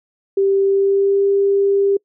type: tone with pitch glide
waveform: sine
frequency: 392 to 397.2 Hz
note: G4 to G4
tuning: 0 to +23 cents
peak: -12 dBFS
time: 0.37-1.97 s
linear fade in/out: 5 ms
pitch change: +23 cents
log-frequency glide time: 0.64-1.24 s
effects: noise-tail reverb RT60 0.1 s tail -26 dB re dry